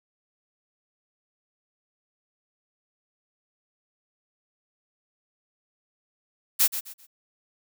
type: noise with echo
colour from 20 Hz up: blue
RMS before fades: -19 dBFS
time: 6.59-6.68 s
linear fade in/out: 20 ms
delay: 130 ms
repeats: 3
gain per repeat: -11 dB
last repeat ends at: 7.07 s
effects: none